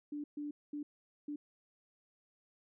sine tone bursts at uneven times, 293.7 Hz, D4, in tune, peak -38 dBFS, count 4, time 0.12-0.24 / 0.37-0.51 / 0.73-0.83 / 1.28-1.36 s, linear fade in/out 5 ms, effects none

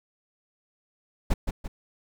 brown noise with echo, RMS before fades -20 dBFS, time 1.3-1.34 s, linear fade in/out 10 ms, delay 170 ms, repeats 2, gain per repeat -6 dB, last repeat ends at 1.68 s, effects none

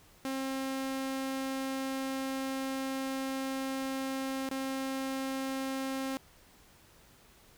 sawtooth tone with dropouts, 267 Hz, C4, 35 cents sharp, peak -29 dBFS, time 0.25-6.17 s, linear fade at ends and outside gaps 0 ms, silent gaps 4.49-4.512 s, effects pink hiss -60 dBFS RMS until 7.57 s

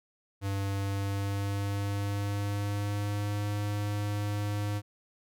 square tone with pitch glide, 98.7 to 103.19 Hz, G2 to G#2, +12 to -11 cents, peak -30 dBFS, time 0.41-4.82 s, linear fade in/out 50 ms, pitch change +77 cents, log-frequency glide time 0.72-3.47 s, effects none

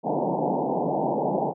white band-pass noise, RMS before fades -25 dBFS, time 0.03-1.54 s, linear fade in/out 50 ms, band 140 to 910 Hz, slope 96 dB/octave, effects none

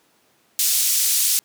white band-pass noise, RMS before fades -19 dBFS, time 0.59-1.39 s, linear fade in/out 0 ms, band 4500 to 13000 Hz, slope 12 dB/octave, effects pink hiss -60 dBFS RMS until 1.44 s + high-pass 200 Hz 12 dB/octave

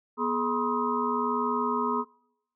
sine tone cluster, 243.6 / 422.6 / 968 / 1049 / 1256 Hz, B3 / G#4 / B5 / C6 / D#6, -24 / +30 / -35 / +4 / +16 cents, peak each -31 dBFS, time 0.17-2.05 s, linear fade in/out 50 ms, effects noise-tail reverb RT60 0.8 s tail -26 dB re dry

